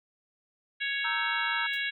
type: harmonic tone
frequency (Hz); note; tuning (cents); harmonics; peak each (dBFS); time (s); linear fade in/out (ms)
555; C#5; +2; 3 / 4 / 5 / 6 / 7; -32 / -34 / -36 / -38 / -39; 0.8-1.91; 20
type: chord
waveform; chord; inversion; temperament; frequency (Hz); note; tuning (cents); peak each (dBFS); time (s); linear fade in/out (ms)
sine; E diminished; second; equal with one note detuned; 932.3 / 1318.5 / 1559.9; Bb5 / E6 / G6; 0 / 0 / -9; -35; 1.04-1.67; 10
type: noise with exponential decay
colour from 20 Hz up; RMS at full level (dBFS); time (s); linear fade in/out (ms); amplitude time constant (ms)
white; -48; 1.73-1.85; 5; 26
effects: none